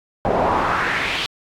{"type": "noise with band-pass filter sweep", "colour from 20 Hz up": "brown", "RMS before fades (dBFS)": -20, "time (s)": [0.25, 1.26], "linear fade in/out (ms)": 0, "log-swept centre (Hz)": [590, 3300], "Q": 2.5, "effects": ["AAC 64 kbps"]}